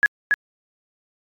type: tone with echo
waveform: sine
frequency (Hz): 1678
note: G#6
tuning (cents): +17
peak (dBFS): -11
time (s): 0.03-0.06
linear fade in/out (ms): 0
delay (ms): 280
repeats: 1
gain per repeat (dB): -3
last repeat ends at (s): 0.34
effects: AAC 64 kbps